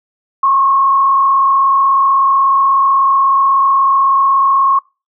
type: tone with frequency modulation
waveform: sine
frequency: 1089 Hz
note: C#6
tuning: 31 cents flat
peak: -8 dBFS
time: 0.43-4.79 s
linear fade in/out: 5 ms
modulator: 36.3 Hz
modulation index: 0.79
effects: noise-tail reverb RT60 0.3 s tail -25 dB re dry